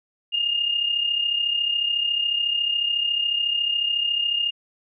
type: tone pair together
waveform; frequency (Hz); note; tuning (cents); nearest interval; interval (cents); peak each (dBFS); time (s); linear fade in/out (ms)
sine; 2826 / 2860; F7 / F7; +20 / +41; unison; 21; -21 / -28; 0.32-4.51; 20
effects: none